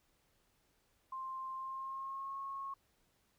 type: tone with pitch glide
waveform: sine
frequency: 1052 to 1092.2 Hz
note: C6 to C#6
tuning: +9 to -26 cents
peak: -40 dBFS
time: 1.12-2.74 s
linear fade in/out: 5 ms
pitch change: +65 cents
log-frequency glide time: 1.54-2.37 s
effects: pink hiss -75 dBFS RMS until 3.38 s